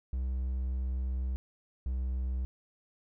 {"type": "tone pair in turn", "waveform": "triangle", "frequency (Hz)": [64, 63.7], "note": ["C2", "C2"], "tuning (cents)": [-38, -46], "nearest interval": "unison", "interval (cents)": 8, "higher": "first", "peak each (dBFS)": -28, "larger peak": "neither", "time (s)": [[0.13, 1.36], [1.86, 2.45]], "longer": "first", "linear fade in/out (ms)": 0, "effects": []}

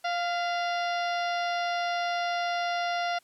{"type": "harmonic tone with a mistuned harmonic", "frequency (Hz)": 698.5, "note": "F5", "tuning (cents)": 0, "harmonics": [1, 2, 3, 4, 5, 6, 7, 8], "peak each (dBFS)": [-28, -34, -38, -40, -42, -44, -45, -46], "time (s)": [0.04, 3.19], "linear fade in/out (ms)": 10, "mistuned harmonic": 3, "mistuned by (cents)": -52, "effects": ["white hiss -64 dBFS RMS until 3.23 s", "low-pass 12000 Hz 12 dB/octave"]}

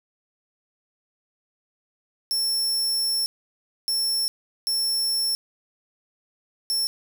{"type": "tone bursts at uneven times", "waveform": "sawtooth", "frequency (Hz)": 5400, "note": "E8", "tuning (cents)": 41, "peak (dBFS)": -19, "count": 4, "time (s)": [[2.31, 3.26], [3.88, 4.28], [4.67, 5.35], [6.7, 6.87]], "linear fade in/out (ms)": 0, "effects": ["8-bit"]}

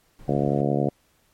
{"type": "noise", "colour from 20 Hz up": "brown", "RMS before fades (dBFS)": -44, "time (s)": [0.19, 0.61], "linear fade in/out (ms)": 0}
{"type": "harmonic tone", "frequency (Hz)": 71, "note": "C#2", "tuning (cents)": 42, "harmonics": [2, 3, 4, 5, 6, 7, 8, 9, 10], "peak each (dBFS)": [-25, -27, -28, -29, -30, -30, -31, -32, -32], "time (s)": [0.28, 0.89], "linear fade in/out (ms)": 5}
{"effects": ["pink hiss -64 dBFS RMS until 1.33 s", "MP3 64 kbps"]}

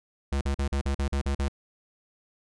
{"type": "tone bursts", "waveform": "square", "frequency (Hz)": 69.3, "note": "C#2", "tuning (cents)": 0, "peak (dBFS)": -25, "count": 9, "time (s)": [0.32, 1.483], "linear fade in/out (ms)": 5, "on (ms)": 91, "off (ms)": 43, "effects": ["resampled to 22050 Hz"]}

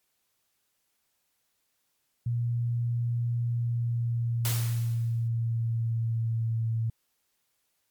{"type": "tone with pitch glide", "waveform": "sine", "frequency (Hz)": [118.8, 113.44], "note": ["A#2", "A#2"], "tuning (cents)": [33, -47], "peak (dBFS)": -25, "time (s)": [2.26, 6.9], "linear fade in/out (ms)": 5, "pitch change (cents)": -80, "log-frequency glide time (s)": [3.43, 6.66]}
{"type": "noise with exponential decay", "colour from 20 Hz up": "white", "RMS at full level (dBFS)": -30, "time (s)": [4.45, 5.28], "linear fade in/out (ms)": 1, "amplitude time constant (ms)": 180}
{"effects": ["white hiss -75 dBFS RMS until 7.9 s", "MP3 96 kbps"]}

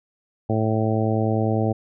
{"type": "harmonic tone", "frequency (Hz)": 110, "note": "A2", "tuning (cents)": 0, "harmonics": [1, 2, 3, 4, 5, 6, 7], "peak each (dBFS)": [-22, -25, -27, -28, -29, -30, -30], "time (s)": [0.49, 1.73], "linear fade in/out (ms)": 10, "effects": []}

